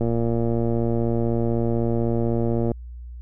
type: click train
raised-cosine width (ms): 2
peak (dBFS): -11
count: 315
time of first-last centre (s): 0.01-2.717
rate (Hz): 116
effects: added 60 Hz sine -34 dBFS peak until 3.21 s

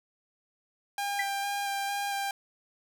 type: tone with vibrato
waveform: sawtooth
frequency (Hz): 800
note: G5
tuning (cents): +35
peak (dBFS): -26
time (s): 0.98-2.31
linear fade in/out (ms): 2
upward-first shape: square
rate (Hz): 2.2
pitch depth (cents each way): 12
type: tone with exponential decay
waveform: sine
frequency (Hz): 1975.5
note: B6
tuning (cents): 0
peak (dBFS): -24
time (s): 1.19-1.3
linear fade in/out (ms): 5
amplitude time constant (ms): 23
effects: none

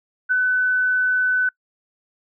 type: tone with ADSR envelope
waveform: sine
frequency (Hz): 1504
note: F#6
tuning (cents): +28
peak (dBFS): -14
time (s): 0.29-1.49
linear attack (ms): 26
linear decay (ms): 14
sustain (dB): -2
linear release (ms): 4
effects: noise-tail reverb RT60 0.1 s tail -26 dB re dry

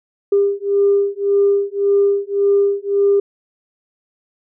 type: beating tone pair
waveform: sine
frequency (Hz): 400 / 401.8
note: G4 / G4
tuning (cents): +35 / +43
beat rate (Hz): 1.8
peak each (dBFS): -15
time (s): 0.32-3.2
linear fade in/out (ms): 5
effects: tanh soft clip ceiling -5 dBFS

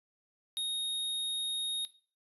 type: tone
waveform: square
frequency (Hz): 3729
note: A#7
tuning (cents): 0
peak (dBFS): -32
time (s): 0.57-1.85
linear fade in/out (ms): 0
effects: noise-tail reverb RT60 0.4 s tail -18 dB re dry + resampled to 32000 Hz

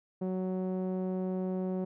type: tone with low-pass filter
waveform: sawtooth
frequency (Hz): 185.8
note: F#3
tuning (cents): +7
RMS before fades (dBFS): -33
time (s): 0.21-1.85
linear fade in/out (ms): 10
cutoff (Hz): 530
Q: 1.2
effects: none

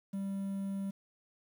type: tone with quantisation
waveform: triangle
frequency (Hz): 196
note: G3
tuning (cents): 0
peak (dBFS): -32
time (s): 0.13-0.91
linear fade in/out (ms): 10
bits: 10
effects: none

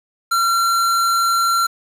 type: tone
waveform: square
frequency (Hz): 1366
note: F6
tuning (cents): -39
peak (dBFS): -15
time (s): 0.31-1.67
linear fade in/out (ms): 10
effects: resampled to 32000 Hz + 7-bit

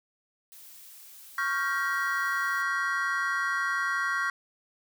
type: noise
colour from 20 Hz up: blue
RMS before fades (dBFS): -49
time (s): 0.52-2.62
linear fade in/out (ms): 0
type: chord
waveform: triangle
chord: G half-diminished seventh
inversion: second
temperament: equal with one note detuned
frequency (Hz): 1108.7 / 1396.9 / 1568 / 1907.1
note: Db6 / F6 / G6 / Bb6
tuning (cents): 0 / 0 / 0 / +39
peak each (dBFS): -30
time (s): 1.38-4.3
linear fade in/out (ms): 2
effects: none

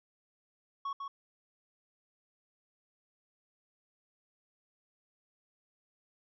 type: tone with echo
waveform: triangle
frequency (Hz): 1108.7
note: C#6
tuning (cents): 0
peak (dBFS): -32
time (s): 0.85-0.93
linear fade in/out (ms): 5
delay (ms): 150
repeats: 1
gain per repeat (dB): -4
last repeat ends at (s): 1.08
effects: resampled to 16000 Hz

